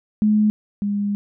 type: tone pair in turn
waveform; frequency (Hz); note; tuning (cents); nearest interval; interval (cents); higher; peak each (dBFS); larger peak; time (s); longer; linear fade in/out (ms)
sine; 212.2 / 203.5; G#3 / G#3; +38 / -35; minor second; 73; first; -13 / -19; first; 0.22-0.5 / 0.82-1.15; second; 0
effects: none